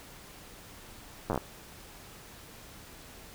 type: slowing click train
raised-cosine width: 1 ms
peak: -16 dBFS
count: 7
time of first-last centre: 1.3-1.377 s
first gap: 9 ms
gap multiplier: 1.14
effects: pink hiss -50 dBFS RMS until 3.34 s